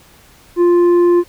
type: tone with tanh clipping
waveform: triangle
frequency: 349.2 Hz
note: F4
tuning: in tune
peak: -9 dBFS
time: 0.56-1.24 s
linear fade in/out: 50 ms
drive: 10 dB
effects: pink hiss -46 dBFS RMS until 1.28 s